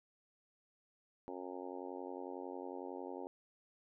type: harmonic tone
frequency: 91 Hz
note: F#2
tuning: 28 cents flat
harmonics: 3 / 4 / 5 / 6 / 7 / 8 / 9 / 10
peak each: -49 / -48 / -50 / -51 / -56 / -56 / -52 / -55 dBFS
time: 1.28-3.27 s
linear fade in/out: 0 ms
effects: none